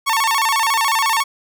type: tone with vibrato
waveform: sawtooth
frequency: 999 Hz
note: B5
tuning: 20 cents sharp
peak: -11 dBFS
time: 0.06-1.24 s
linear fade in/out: 20 ms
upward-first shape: square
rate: 14 Hz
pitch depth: 180 cents each way
effects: none